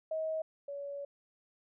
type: tone pair in turn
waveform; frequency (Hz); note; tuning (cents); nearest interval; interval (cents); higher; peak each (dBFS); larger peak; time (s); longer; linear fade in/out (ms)
sine; 635 / 565.7; D#5 / C#5; +35 / +35; major second; 200; first; -32 / -38; first; 0.11-0.42 / 0.68-1.05; second; 5
effects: none